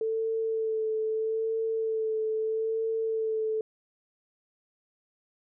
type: tone with vibrato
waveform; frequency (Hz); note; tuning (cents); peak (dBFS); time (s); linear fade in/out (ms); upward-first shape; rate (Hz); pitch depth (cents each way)
sine; 442.5; A4; +10; -26; 0.01-3.61; 2; sine; 0.78; 20
effects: none